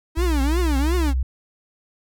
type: tone with vibrato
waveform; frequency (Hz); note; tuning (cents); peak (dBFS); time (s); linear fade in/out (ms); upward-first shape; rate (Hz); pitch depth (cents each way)
45% pulse; 311.4; D#4; +2; -22; 0.15-1.14; 50; triangle; 2.8; 300
type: tone with pitch glide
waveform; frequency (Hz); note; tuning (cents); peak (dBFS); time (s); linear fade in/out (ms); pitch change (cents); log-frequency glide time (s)
sine; 60.7 to 64.31; B1 to C2; -29 to -29; -18; 0.17-1.23; 5; +100; 0.53-0.96
effects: none